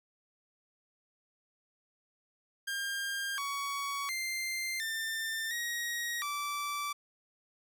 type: tone with pitch steps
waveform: sawtooth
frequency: 1604 / 1123 / 2091 / 1792 / 1890 / 1162 Hz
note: G6 / C#6 / C7 / A6 / A#6 / D6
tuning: +39 / +22 / -2 / +31 / +23 / -19 cents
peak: -30 dBFS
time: 2.67-6.93 s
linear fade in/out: 10 ms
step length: 710 ms
effects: none